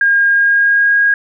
sine tone with pitch glide, 1619 to 1635.9 Hz, G#6 to G#6, -45 to -27 cents, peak -8 dBFS, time 0.01-1.14 s, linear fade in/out 2 ms, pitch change +18 cents, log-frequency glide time 0.27-0.96 s, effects none

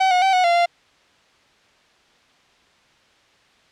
45% pulse tone with pitch steps, 761 / 726 / 769 / 734 / 689 / 693 Hz, F#5 / F#5 / G5 / F#5 / F5 / F5, +48 / -33 / -33 / -14 / -24 / -14 cents, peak -14 dBFS, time 0-0.66 s, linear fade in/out 10 ms, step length 110 ms, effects white hiss -56 dBFS RMS until 3.71 s + low-pass 4000 Hz 12 dB/octave

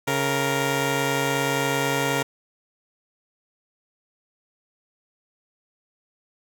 10% pulse tone pair together, 138.59 / 466.4 Hz, C#3 / A#4, 0 / +1 cents, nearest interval octave + major sixth, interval 2101 cents, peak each -16 dBFS, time 0.07-2.23 s, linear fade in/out 10 ms, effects none

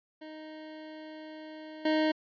25% pulse tone with level steps, 311.1 Hz, D#4, in tune, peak -39 / -21 dBFS, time 0.21-2.12 s, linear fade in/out 10 ms, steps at 1.85 s, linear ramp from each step 5 ms, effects resampled to 11025 Hz

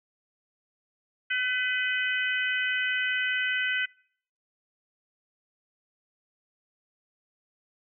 harmonic tone with a mistuned harmonic, 505 Hz, B4, 39 cents sharp, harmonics 3 / 4 / 5 / 6, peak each -28 / -30 / -32 / -34 dBFS, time 1.3-3.86 s, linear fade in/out 10 ms, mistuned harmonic 4, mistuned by -17 cents, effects noise-tail reverb RT60 0.6 s tail -25 dB re dry

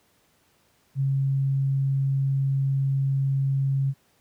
sine tone, 136.3 Hz, C#3, 29 cents flat, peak -20 dBFS, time 0.95-3.94 s, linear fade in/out 50 ms, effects pink hiss -64 dBFS RMS until 4.2 s + high-pass 80 Hz 12 dB/octave

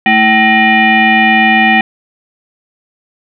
sine tone with frequency modulation, 1318.5 Hz, E6, in tune, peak -5 dBFS, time 0.06-1.81 s, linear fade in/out 2 ms, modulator 549 Hz, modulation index 2.3, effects none

